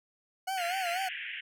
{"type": "tone with vibrato", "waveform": "40% pulse", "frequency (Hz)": 728, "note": "F#5", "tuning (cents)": -28, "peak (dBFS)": -30, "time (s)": [0.47, 1.09], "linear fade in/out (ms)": 10, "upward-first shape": "sine", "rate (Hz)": 4.1, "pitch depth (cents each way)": 110}
{"type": "band-pass noise", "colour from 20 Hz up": "pink", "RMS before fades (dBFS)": -39, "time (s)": [0.57, 1.41], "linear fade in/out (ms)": 10, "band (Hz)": [1600, 3100], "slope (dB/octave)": 96}
{"effects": []}